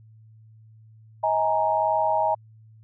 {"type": "chord", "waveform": "sine", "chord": "D# suspended fourth", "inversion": "none", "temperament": "equal with one note detuned", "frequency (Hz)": [634.2, 830.6, 932.3], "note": ["D#5", "G#5", "A#5"], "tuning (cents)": [33, 0, 0], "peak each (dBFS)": -24, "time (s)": [1.23, 2.35], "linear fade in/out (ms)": 10, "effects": ["added 110 Hz sine -48 dBFS peak until 2.83 s"]}